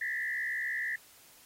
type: tone with frequency modulation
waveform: sine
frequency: 1864.7 Hz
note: A#6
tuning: in tune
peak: -31 dBFS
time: 0.01-0.96 s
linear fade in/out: 5 ms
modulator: 66.4 Hz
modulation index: 2
effects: white hiss -58 dBFS RMS until 1.45 s + AAC 48 kbps